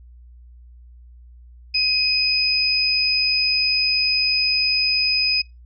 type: tone pair together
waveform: sine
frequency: 2509 / 5021 Hz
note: D#7 / D#8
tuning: +14 / +15 cents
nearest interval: octave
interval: 1201 cents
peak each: -22 / -18 dBFS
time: 1.74-5.42 s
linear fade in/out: 10 ms
effects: noise-tail reverb RT60 0.2 s tail -22 dB re dry + added 60 Hz sine -42 dBFS peak until 5.65 s